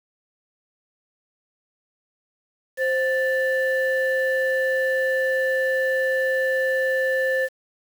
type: tone pair together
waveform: sine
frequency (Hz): 524.2 / 1760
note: C5 / A6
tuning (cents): +3 / 0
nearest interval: octave + major sixth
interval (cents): 2097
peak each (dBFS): -20 / -22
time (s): 2.77-7.49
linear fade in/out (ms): 50
effects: tanh soft clip ceiling -14 dBFS + 7-bit